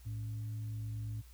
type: tone with frequency modulation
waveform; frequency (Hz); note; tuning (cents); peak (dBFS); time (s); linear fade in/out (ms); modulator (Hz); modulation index
sine; 109; A2; -16; -37; 0.05-1.22; 20; 170; 0.22
effects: added 60 Hz sine -53 dBFS peak until 1.33 s + white hiss -64 dBFS RMS until 1.33 s